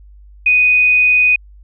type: tone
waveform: sine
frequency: 2489 Hz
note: D#7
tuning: in tune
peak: -8 dBFS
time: 0.46-1.36 s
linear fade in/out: 5 ms
effects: added 50 Hz sine -38 dBFS peak until 1.63 s